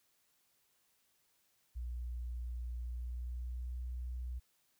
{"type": "tone with pitch glide", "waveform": "sine", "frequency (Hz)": [60.2, 61.68], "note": ["B1", "B1"], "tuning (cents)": [-44, -2], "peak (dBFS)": -38, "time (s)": [1.75, 4.4], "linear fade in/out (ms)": 20, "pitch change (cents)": 42, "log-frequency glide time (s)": [2.82, 3.83], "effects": ["white hiss -75 dBFS RMS until 4.79 s"]}